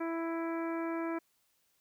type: harmonic tone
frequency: 330.8 Hz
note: E4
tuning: 6 cents sharp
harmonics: 1 / 2 / 3 / 4 / 5 / 6 / 7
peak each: -34 / -41 / -43 / -45 / -48 / -53 / -50 dBFS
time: 0-1.19 s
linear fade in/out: 10 ms
effects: white hiss -74 dBFS RMS until 1.8 s